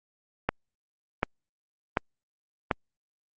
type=click train; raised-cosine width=0.5 ms; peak=-8 dBFS; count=4; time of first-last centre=0.49-2.712 s; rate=1.35 Hz; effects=Opus 48 kbps